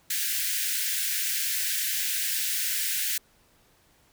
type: high-pass noise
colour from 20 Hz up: white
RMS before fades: -28 dBFS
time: 0.1-3.18 s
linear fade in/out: 5 ms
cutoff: 1500 Hz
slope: 96 dB/octave
effects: pink hiss -62 dBFS RMS until 4.12 s